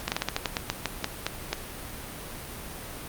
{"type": "slowing click train", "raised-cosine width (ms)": 0.2, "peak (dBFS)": -8, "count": 13, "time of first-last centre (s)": [0.08, 1.53], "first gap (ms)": 39, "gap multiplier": 1.19, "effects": ["pink hiss -39 dBFS RMS until 3.08 s", "Opus 48 kbps"]}